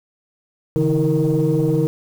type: tone cluster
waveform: sine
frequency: 140.4 / 160.7 / 319.7 / 464.6 Hz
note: C#3 / E3 / D#4 / A#4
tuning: +22 / -44 / +47 / -6 cents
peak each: -19 dBFS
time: 0.76-1.87 s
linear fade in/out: 0 ms
effects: tanh soft clip ceiling -9 dBFS + 7-bit